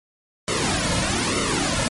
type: noise with flanger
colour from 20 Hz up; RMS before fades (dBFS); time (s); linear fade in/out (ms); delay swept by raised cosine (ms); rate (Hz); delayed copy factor
pink; -22; 0.48-1.88; 0; 1.2 to 2.6; 1.1; -0.95
effects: low-pass 11000 Hz 12 dB/octave + MP3 48 kbps